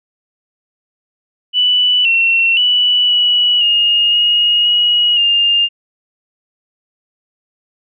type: tone with pitch steps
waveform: sine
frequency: 2971 / 2716 / 2958 / 2938 / 2848 / 2873 / 2901 / 2810 Hz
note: F#7 / F7 / F#7 / F#7 / F7 / F7 / F#7 / F7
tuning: +6 / -49 / -1 / -13 / +33 / +48 / -35 / +10 cents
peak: -9 dBFS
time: 1.53-5.69 s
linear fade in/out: 50 ms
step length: 520 ms
effects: none